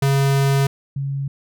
square / sine tone pair in turn, 137.8 / 138.3 Hz, C#3 / C#3, -10 / -4 cents, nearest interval unison, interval 6 cents, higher second, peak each -15 / -21 dBFS, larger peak first, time 0.02-0.67 / 0.96-1.28 s, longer first, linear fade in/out 5 ms, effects none

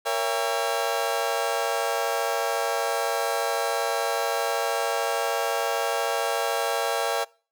30% pulse chord, A# diminished seventh, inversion none, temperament just, 466.2 / 559.4 / 671.3 / 805.5 Hz, A#4 / C#5 / E5 / G5, 0 / +16 / +31 / +47 cents, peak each -27 dBFS, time 0.05-7.25 s, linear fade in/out 20 ms, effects noise-tail reverb RT60 0.4 s tail -24 dB re dry

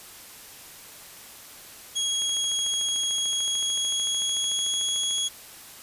25% pulse tone with pitch glide, 3305 to 3330 Hz, G#7 to G#7, -9 to +4 cents, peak -20 dBFS, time 1.95-5.29 s, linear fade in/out 20 ms, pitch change +13 cents, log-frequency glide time 2.95-4.92 s
click train, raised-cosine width 0.3 ms, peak -26 dBFS, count 41, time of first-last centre 2.22-5.183 s, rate 13.5 Hz
effects white hiss -45 dBFS RMS until 5.82 s + resampled to 32000 Hz

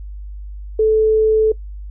sine tone, 436.4 Hz, A4, 14 cents flat, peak -10 dBFS, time 0.79-1.52 s, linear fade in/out 5 ms, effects noise-tail reverb RT60 0.1 s tail -21 dB re dry + added 50 Hz sine -28 dBFS peak until 1.9 s

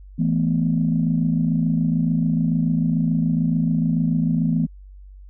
sine chord, E suspended fourth, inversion none, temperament equal, 164.81 / 220 / 246.9 Hz, E3 / A3 / B3, 0 / 0 / 0 cents, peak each -19 / -23 / -22 dBFS, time 0.18-4.67 s, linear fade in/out 20 ms, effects tanh soft clip ceiling -8 dBFS + added 48 Hz sine -39 dBFS peak until 5.29 s

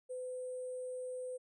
sine tone with sample-and-hold, 505 Hz, B4, 39 cents sharp, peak -39 dBFS, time 0.09-1.38 s, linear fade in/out 20 ms, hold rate 8820 Hz, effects resampled to 32000 Hz

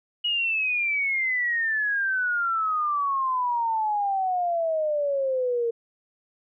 sine exponential sweep, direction down, 2914 to 459.4 Hz, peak -22 dBFS, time 0.24-5.71 s, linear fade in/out 10 ms, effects none

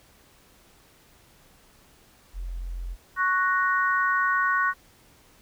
sine tone, 43.65 Hz, F1, in tune, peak -30 dBFS, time 2.33-2.97 s, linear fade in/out 50 ms
sine chord, F# major, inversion second, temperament equal, 1108.7 / 1480 / 1864.7 Hz, C#6 / F#6 / A#6, 0 / 0 / 0 cents, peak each -24 / -24 / -28 dBFS, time 3.16-4.74 s, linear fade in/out 50 ms
effects pink hiss -57 dBFS RMS until 5.41 s

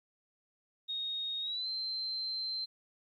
sine tone with pitch glide, 3729 to 4114 Hz, A#7 to C8, 0 to -30 cents, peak -34 dBFS, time 0.88-2.66 s, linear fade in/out 20 ms, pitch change +170 cents, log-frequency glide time 1.41-1.68 s, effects 12-bit

